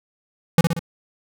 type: tone with echo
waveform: square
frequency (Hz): 167.4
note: E3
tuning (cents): +27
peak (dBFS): -10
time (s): 0.58-0.61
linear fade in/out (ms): 2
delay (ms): 61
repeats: 3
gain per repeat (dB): -5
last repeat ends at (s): 0.793
effects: none